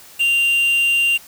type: tone with quantisation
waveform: triangle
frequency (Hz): 2780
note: F7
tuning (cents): -9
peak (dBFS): -12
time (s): 0.19-1.18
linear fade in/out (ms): 20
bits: 5
effects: white hiss -43 dBFS RMS until 1.27 s